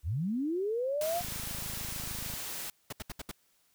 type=linear sweep; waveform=sine; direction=up; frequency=61.74 to 724 Hz; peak=-29 dBFS; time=0.03-1.23 s; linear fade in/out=50 ms
type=noise; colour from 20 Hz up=white; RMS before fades=-39 dBFS; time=1.01-2.7 s; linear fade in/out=2 ms
type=click train; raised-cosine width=5 ms; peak=-31 dBFS; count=31; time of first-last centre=1.21-2.338 s; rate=26.6 Hz
type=noise bursts; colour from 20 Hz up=pink; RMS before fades=-39 dBFS; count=5; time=2.9-3.315 s; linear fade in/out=5 ms; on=27 ms; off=70 ms
effects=white hiss -70 dBFS RMS until 3.74 s